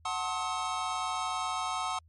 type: chord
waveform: square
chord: F# diminished seventh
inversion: none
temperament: just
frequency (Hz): 740 / 888 / 1065.6 / 1278.7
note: F#5 / A5 / C6 / Eb6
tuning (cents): 0 / +16 / +31 / +47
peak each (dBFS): -37 / -39 / -37 / -36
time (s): 0.05-1.99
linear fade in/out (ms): 5
effects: added 81 Hz sine -57 dBFS peak until 2.08 s + MP3 48 kbps